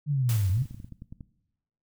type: linear two-way sweep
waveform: sine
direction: down then up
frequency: 152 to 88.7 to 152 Hz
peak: -22 dBFS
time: 0.06-0.66 s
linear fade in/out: 50 ms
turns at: 0.51 s
type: noise with exponential decay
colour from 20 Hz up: white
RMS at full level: -35 dBFS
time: 0.29-0.89 s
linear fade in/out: 1 ms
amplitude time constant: 130 ms
type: clicks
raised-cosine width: 5 ms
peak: -29 dBFS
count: 12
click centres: 0.496 / 0.576 / 0.62 / 0.656 / 0.71 / 0.745 / 0.801 / 0.845 / 0.923 / 1.021 / 1.125 / 1.208 s
effects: noise-tail reverb RT60 0.9 s tail -18 dB re dry